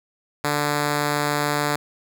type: tone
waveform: 5% pulse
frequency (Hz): 146.83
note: D3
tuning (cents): 0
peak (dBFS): -9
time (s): 0.44-1.76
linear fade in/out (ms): 5
effects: none